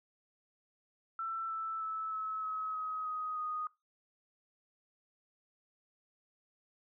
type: tone with pitch steps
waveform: sine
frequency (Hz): 1335 / 1321.2 / 1307.5 / 1294 / 1280.6 / 1267.4 / 1254.3 / 1241.3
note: E6 / E6 / E6 / E6 / D#6 / D#6 / D#6 / D#6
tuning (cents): +22 / +4 / -15 / -32 / +49 / +32 / +14 / -4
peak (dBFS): -35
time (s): 1.19-3.67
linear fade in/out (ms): 2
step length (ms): 310
effects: noise-tail reverb RT60 0.2 s tail -19 dB re dry